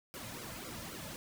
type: noise with flanger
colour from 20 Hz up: pink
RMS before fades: -45 dBFS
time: 0.14-1.16 s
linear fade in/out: 0 ms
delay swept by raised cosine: 1.1 to 2.7 ms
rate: 3.8 Hz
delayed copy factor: -0.85
effects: none